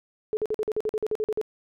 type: tone bursts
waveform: sine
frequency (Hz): 430.3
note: A4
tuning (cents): -39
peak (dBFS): -23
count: 13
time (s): 0.33-1.414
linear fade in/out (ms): 0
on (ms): 40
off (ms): 47
effects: none